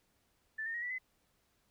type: tone with pitch steps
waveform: sine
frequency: 1760 / 1824.2 / 1890.7 / 1959.6 / 2031 Hz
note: A6 / A#6 / A#6 / B6 / B6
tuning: 0 / -38 / +24 / -14 / +48 cents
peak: -36 dBFS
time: 0.58-0.985 s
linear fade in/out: 10 ms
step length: 81 ms
effects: pink hiss -75 dBFS RMS until 1.7 s